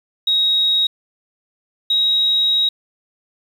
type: tone pair in turn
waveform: sine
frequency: 3786 / 3807 Hz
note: A#7 / A#7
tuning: +26 / +36 cents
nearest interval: unison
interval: 10 cents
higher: second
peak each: -13 dBFS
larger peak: neither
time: 0.27-0.87 / 1.9-2.69 s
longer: second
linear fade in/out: 5 ms
effects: 7-bit